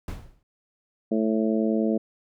brown noise with exponential decay, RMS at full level -27 dBFS, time 0.08-0.43 s, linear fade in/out 2 ms, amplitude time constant 74 ms
harmonic tone, 110 Hz, A2, in tune, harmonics 2 / 3 / 4 / 5 / 6, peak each -23 / -27 / -29 / -31 / -33 dBFS, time 1.11-1.98 s, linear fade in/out 10 ms
effects none

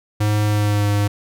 square tone with pitch glide, 105.2 to 102.62 Hz, G#2 to G#2, +23 to -20 cents, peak -16 dBFS, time 0.2-1.08 s, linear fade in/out 10 ms, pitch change -43 cents, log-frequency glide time 0.45-0.9 s, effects none

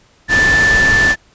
sine tone in noise, 1760 Hz, A6, in tune, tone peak -9 dBFS, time 0.28-1.16 s, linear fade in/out 50 ms, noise pink, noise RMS -18 dBFS, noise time 0.28-1.16 s, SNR +6 dB, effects pink hiss -51 dBFS RMS until 1.34 s + resampled to 16000 Hz

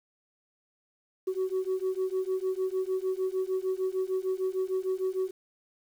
sine beating tone pair, 372.4 / 379 Hz, F#4 / F#4, +11 / +42 cents, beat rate 6.6 Hz, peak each -29 dBFS, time 1.27-5.31 s, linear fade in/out 10 ms, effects tanh soft clip ceiling -23 dBFS + 9-bit

